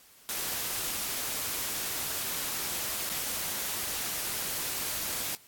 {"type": "noise with dropouts", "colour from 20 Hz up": "white", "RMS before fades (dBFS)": -33, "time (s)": [0.29, 5.35], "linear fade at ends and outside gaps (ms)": 0, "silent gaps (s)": [3.092, 3.098], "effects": ["white hiss -57 dBFS RMS until 5.47 s", "AAC 64 kbps"]}